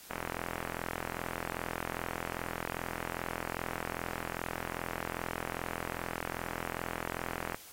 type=click train; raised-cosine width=0.5 ms; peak=-20 dBFS; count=317; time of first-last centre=0.11-7.545 s; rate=42.5 Hz; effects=white hiss -52 dBFS RMS until 7.72 s + AAC 48 kbps